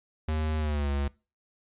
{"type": "tone with pitch glide", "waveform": "square", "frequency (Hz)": [77.78, 70.51], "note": ["D#2", "C#2"], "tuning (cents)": [0, 30], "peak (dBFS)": -27, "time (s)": [0.28, 1.08], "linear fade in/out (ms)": 5, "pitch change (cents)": -170, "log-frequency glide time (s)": [0.58, 0.9], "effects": ["noise-tail reverb RT60 0.3 s tail -22 dB re dry", "resampled to 8000 Hz"]}